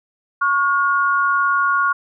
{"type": "tone pair together", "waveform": "sine", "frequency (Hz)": [1108.7, 1426.7], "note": ["C#6", "F6"], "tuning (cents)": [0, 37], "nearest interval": "major third", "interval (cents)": 437, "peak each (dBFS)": -17, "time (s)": [0.41, 1.93], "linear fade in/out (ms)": 10, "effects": []}